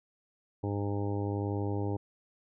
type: harmonic tone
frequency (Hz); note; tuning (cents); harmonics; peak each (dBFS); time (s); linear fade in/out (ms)
101.3; G#2; -43; 1 / 2 / 3 / 4 / 5 / 6 / 7 / 8 / 9; -32 / -42 / -36 / -38 / -42 / -48 / -53 / -43 / -48; 0.63-1.97; 10
effects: none